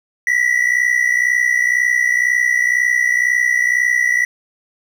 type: tone pair together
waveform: triangle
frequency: 1922 / 1984 Hz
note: B6 / B6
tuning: -48 / +7 cents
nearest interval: minor second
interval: 55 cents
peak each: -14 dBFS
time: 0.27-4.25 s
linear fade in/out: 2 ms
effects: none